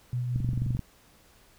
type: tone with tremolo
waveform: sine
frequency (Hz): 123.3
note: B2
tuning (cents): -2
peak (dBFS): -26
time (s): 0.13-0.77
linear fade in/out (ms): 0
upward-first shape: sine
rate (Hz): 6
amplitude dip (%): 25
type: click train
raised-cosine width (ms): 5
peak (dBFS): -19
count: 11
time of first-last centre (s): 0.36-0.793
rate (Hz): 23.1
effects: pink hiss -59 dBFS RMS until 1.58 s